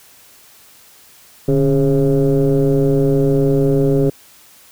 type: tone with frequency modulation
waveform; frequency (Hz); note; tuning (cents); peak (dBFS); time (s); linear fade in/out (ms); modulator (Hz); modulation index
sine; 277.2; C#4; 0; -10; 1.48-4.1; 5; 132; 1.6
effects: tanh soft clip ceiling -6 dBFS + white hiss -46 dBFS RMS until 4.71 s

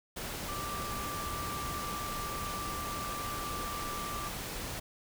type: tone in noise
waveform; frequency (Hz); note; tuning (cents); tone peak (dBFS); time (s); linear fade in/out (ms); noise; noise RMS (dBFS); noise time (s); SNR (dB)
sine; 1174.7; D6; 0; -38; 0.48-4.29; 10; pink; -39; 0.16-4.8; -2
effects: none

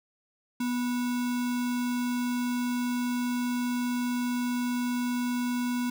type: tone with sample-and-hold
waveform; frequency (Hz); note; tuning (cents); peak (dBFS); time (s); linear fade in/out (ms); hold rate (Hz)
sine; 245.1; B3; -13; -26; 0.6-5.9; 5; 1225
effects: none

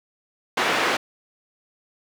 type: band-pass noise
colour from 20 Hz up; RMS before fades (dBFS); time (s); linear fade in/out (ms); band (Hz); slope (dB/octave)
white; -22; 0.57-0.97; 5; 280 to 2100; 12
effects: none

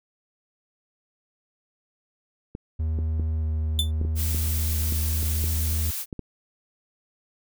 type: clicks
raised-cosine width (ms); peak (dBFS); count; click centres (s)
3; -20; 11; 2.551 / 2.988 / 3.197 / 4.014 / 4.05 / 4.347 / 4.924 / 5.229 / 5.441 / 6.128 / 6.193
type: tone with vibrato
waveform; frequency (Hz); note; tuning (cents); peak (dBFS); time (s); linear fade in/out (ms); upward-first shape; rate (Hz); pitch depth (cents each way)
triangle; 78.6; D#2; +18; -21; 2.79-5.91; 10; square; 0.79; 10
type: tone with exponential decay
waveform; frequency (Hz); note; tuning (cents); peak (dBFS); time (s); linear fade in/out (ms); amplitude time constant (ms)
45% pulse; 3520; A7; 0; -18; 3.79-3.91; 1; 25
type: noise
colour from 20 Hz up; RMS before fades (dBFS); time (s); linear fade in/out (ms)
blue; -31; 4.15-6.06; 50
effects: none

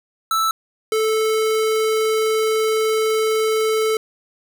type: tone pair in turn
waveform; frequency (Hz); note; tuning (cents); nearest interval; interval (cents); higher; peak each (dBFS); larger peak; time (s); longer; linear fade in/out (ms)
square; 1318.5 / 438.1; E6 / A4; 0 / -7; octave + perfect fifth; 1907; first; -17 / -17; neither; 0.31-0.51 / 0.92-3.97; second; 2
effects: none

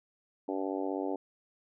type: harmonic tone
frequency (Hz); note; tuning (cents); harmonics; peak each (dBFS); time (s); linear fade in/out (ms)
96; G2; -36; 3 / 4 / 5 / 6 / 7 / 8 / 9; -35 / -37 / -39 / -41 / -42 / -43 / -44; 0.48-1.16; 5
effects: none

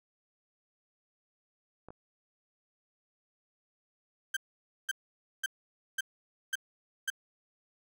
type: clicks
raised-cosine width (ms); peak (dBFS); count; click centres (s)
1; -33; 2; 1.886 / 1.905
type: tone bursts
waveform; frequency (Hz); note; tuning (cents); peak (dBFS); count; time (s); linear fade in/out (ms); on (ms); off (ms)
35% pulse; 1568; G6; 0; -28; 6; 4.34-7.102; 5; 27; 520
effects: none

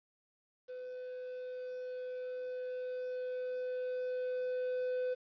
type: tone with level ramp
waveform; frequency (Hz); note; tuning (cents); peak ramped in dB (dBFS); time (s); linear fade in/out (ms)
triangle; 504; B4; +35; -40 to -30; 0.68-5.15; 20
effects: resampled to 11025 Hz + 11-bit

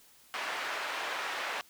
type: band-pass noise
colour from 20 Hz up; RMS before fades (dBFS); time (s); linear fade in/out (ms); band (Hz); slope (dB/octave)
white; -36; 0.34-1.61; 0; 650 to 2000; 12
effects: white hiss -60 dBFS RMS until 1.69 s

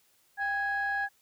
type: tone pair together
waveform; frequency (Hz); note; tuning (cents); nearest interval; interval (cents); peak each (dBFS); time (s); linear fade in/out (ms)
sine; 795.6 / 1661.2; G5 / G#6; +25 / 0; octave + minor second; 1275; -31 / -28; 0.37-1.09; 50
effects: tanh soft clip ceiling -23 dBFS + white hiss -67 dBFS RMS until 1.21 s

